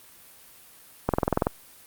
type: click train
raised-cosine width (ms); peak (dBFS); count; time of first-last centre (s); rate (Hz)
1; -7; 9; 1.09-1.469; 21.1
effects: white hiss -51 dBFS RMS until 1.86 s + Opus 32 kbps